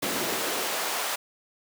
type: noise with high-pass filter sweep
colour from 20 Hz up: pink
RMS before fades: -29 dBFS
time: 0.02-1.16 s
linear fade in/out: 10 ms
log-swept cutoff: 240 to 830 Hz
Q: 1
effects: none